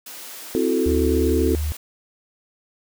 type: high-pass noise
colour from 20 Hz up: white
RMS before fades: -37 dBFS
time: 0.06-1.77 s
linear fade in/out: 5 ms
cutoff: 230 Hz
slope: 24 dB/octave
type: chord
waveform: sine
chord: F# half-diminished seventh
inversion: second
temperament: equal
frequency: 261.6 / 329.6 / 370 / 440 Hz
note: C4 / E4 / F#4 / A4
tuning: 0 / 0 / 0 / 0 cents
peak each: -23 dBFS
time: 0.55-1.55 s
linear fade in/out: 0 ms
type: tone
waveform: sine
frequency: 76 Hz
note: D#2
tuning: 40 cents flat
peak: -21 dBFS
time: 0.86-1.72 s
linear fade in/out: 0 ms
effects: none